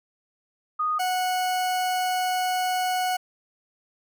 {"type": "tone pair in turn", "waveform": ["sine", "40% pulse"], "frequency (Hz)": [1237, 735.5], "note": ["D#6", "F#5"], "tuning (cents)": [-10, -11], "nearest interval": "major sixth", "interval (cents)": 901, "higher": "first", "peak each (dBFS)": -22, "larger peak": "neither", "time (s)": [[0.79, 0.99], [0.99, 3.17]], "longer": "second", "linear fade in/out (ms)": 10, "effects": []}